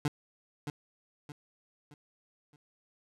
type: tone with echo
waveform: 25% pulse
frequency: 146.83 Hz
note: D3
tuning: in tune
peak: -23 dBFS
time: 0.05-0.08 s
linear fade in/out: 2 ms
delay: 620 ms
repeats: 4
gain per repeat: -8 dB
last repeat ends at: 2.56 s
effects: low-pass 11000 Hz 12 dB/octave